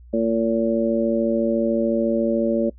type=harmonic tone; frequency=113.9 Hz; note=A#2; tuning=40 cents flat; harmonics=2 / 3 / 4 / 5; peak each=-21 / -24 / -26 / -22 dBFS; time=0.13-2.7 s; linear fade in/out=10 ms; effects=noise-tail reverb RT60 0.1 s tail -21 dB re dry + added 60 Hz sine -42 dBFS peak until 2.78 s